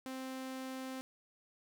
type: tone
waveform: sawtooth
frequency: 261.6 Hz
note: C4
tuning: in tune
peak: -37 dBFS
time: 0.06-1.01 s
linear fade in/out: 0 ms
effects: none